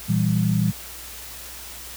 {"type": "chord", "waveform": "sine", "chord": "E diminished", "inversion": "second", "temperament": "equal", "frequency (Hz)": [116.54, 164.81, 196], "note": ["Bb2", "E3", "G3"], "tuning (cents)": [0, 0, 0], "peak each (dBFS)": -22, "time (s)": [0.08, 0.72], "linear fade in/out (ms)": 20, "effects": ["added 60 Hz sine -45 dBFS peak until 1.96 s", "white hiss -38 dBFS RMS until 1.96 s"]}